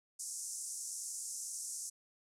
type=band-pass noise; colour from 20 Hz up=white; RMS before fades=-43 dBFS; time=0.19-1.9 s; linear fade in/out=10 ms; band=5700 to 10000 Hz; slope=48 dB/octave; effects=none